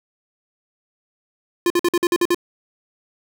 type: tone bursts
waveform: square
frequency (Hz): 349.2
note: F4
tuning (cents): 0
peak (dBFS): -15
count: 8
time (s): 1.66-2.346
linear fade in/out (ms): 2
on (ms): 42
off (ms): 50
effects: none